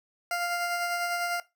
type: tone with tremolo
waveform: 20% pulse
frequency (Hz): 698.5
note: F5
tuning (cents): 0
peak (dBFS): -22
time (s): 0.31-1.4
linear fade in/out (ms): 2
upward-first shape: sine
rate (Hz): 10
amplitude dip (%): 30
effects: noise-tail reverb RT60 0.2 s tail -17 dB re dry